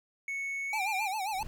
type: tone with pitch glide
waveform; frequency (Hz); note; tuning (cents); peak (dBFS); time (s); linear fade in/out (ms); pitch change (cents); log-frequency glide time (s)
triangle; 2211 to 2383; C#7 to D7; -5 to +25; -31; 0.28-1.08; 2; +130; 0.69-0.82
type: tone with vibrato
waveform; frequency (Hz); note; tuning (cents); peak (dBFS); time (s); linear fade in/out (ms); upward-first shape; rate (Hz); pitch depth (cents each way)
square; 811; G#5; -41; -32; 0.73-1.43; 2; sine; 7.5; 150
type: noise with exponential growth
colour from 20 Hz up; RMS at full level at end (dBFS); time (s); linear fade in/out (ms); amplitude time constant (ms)
brown; -39; 1.24-1.47; 0; 50
effects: none